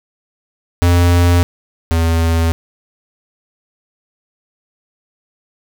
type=tone pair in turn; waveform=square; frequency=87.3 / 82.57 Hz; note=F2 / E2; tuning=0 / +3 cents; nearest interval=minor second; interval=97 cents; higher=first; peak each=-9 / -12 dBFS; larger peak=first; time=0.82-1.43 / 1.91-2.52 s; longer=neither; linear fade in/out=0 ms; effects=8-bit